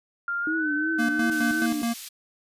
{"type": "tone with pitch glide", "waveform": "sine", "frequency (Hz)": [1396.9, 1523.3], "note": ["F6", "F#6"], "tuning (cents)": [0, 50], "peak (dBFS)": -25, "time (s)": [0.28, 1.66], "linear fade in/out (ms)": 2, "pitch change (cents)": 150, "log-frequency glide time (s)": [0.4, 0.7]}
{"type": "tone with vibrato", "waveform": "sine", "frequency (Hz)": 308.8, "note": "D#4", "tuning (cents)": -13, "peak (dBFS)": -26, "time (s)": [0.47, 1.82], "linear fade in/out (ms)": 2, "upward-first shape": "triangle", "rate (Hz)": 2.8, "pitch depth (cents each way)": 98}
{"type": "tone with tremolo", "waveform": "square", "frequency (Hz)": 233.1, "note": "A#3", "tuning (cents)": 0, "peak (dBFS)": -24, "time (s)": [0.98, 1.94], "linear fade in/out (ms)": 20, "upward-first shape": "square", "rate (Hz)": 4.7, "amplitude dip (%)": 65}
{"type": "high-pass noise", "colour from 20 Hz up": "pink", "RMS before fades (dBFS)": -39, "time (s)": [1.31, 2.09], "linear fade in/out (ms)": 10, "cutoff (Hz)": 3600, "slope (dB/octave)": 12}
{"effects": ["resampled to 32000 Hz"]}